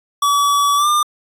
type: tone with pitch glide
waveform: square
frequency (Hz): 1143 to 1200.5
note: D6 to D6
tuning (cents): -47 to +38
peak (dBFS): -13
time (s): 0.22-1.03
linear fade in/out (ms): 5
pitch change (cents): +85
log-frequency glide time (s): 0.76-0.88
effects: resampled to 32000 Hz